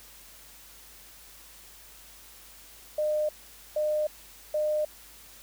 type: tone bursts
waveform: sine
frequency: 607 Hz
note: D#5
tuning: 43 cents flat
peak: -24 dBFS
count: 3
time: 2.98-4.85 s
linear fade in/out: 5 ms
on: 310 ms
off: 470 ms
effects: added 50 Hz sine -59 dBFS peak until 5.42 s + white hiss -51 dBFS RMS until 5.42 s